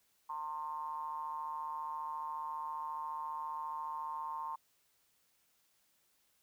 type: ring-modulated tone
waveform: triangle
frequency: 77.3 Hz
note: D#2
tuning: 11 cents flat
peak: -33 dBFS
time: 0.29-4.56 s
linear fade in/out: 10 ms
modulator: 984 Hz
effects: white hiss -74 dBFS RMS until 6.42 s